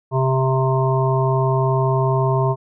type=harmonic tone; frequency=131.8 Hz; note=C3; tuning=13 cents sharp; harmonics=1 / 3 / 5 / 7 / 8; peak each=-17 / -22 / -24 / -25 / -26 dBFS; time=0.11-2.56 s; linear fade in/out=50 ms; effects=none